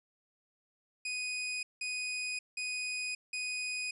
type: tone bursts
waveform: sawtooth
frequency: 2489 Hz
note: D#7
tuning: in tune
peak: -31 dBFS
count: 4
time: 1.05-3.91 s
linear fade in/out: 5 ms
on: 580 ms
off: 180 ms
effects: resampled to 24000 Hz